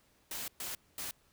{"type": "noise bursts at uneven times", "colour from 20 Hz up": "white", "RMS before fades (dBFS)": -40, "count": 3, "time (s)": [[0.31, 0.48], [0.6, 0.75], [0.98, 1.11]], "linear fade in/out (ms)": 2, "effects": ["pink hiss -69 dBFS RMS until 1.32 s"]}